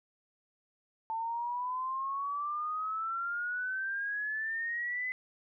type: exponential sweep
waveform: sine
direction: up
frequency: 888 to 2032 Hz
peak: -32 dBFS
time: 1.1-5.12 s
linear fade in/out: 0 ms
effects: none